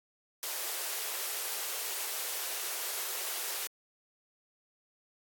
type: high-pass noise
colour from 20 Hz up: white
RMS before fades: -36 dBFS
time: 0.43-3.67 s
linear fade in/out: 0 ms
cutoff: 350 Hz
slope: 96 dB/octave
effects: AAC 64 kbps